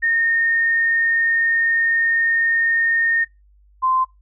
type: tone pair in turn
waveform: sine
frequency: 1836 / 1037.9 Hz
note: A#6 / C6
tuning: -27 / -14 cents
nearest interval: minor seventh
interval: 987 cents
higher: first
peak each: -15 dBFS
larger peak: neither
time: 0.02-3.25 / 3.82-4.05 s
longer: first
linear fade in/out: 20 ms
effects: noise-tail reverb RT60 0.2 s tail -21 dB re dry + added 50 Hz sine -50 dBFS peak until 4.21 s